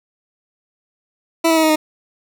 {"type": "tone with pitch steps", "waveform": "20% pulse", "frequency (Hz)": [329.6, 324.3, 319.1, 314, 309], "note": ["E4", "E4", "D#4", "D#4", "D#4"], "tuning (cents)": [0, -28, 44, 16, -12], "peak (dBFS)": -7, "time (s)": [1.44, 1.76], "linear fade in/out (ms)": 10, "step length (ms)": 64, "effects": []}